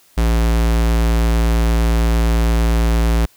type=tone; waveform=square; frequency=56.8 Hz; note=A#1; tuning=44 cents flat; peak=-13 dBFS; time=0.17-3.26 s; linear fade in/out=10 ms; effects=white hiss -52 dBFS RMS until 3.36 s